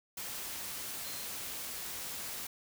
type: tone in noise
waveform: sine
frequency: 4139 Hz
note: C8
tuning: 20 cents flat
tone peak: -49 dBFS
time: 1.04-1.25 s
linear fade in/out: 5 ms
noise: white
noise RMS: -41 dBFS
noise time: 0.17-2.47 s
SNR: -11 dB
effects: none

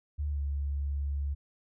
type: tone with pitch glide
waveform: sine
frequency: 73.42 to 70.76 Hz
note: D2 to C#2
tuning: 0 to +36 cents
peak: -29 dBFS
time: 0.18-1.35 s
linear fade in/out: 20 ms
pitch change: -64 cents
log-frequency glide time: 0.3-0.4 s
effects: none

